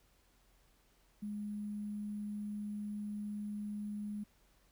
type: tone with sample-and-hold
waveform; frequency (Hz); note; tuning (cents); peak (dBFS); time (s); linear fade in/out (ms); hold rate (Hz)
sine; 207.7; G#3; 0; -38; 1.22-4.24; 10; 11025
effects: added 44 Hz sine -70 dBFS peak until 4.71 s + pink hiss -71 dBFS RMS until 4.71 s